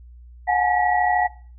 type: tone cluster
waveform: sine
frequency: 726 / 825 / 858 / 1930 Hz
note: F#5 / G#5 / A5 / B6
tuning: -33 / -12 / -44 / -40 cents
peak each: -19 / -24 / -25 / -24 dBFS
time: 0.47-1.28 s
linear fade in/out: 20 ms
effects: noise-tail reverb RT60 0.5 s tail -22 dB re dry + added 60 Hz sine -41 dBFS peak until 1.58 s